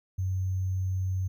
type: tone with sample-and-hold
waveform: sine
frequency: 93.5 Hz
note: F#2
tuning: 19 cents sharp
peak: -26 dBFS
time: 0.18-1.28 s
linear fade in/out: 10 ms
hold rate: 6300 Hz
effects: none